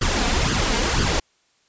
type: noise with flanger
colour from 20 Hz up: pink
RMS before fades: -20 dBFS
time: 0.01-1.2 s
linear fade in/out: 10 ms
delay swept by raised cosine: 0.62 to 4.32 ms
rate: 2 Hz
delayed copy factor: +0.7
effects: white hiss -63 dBFS RMS until 1.68 s + resampled to 16000 Hz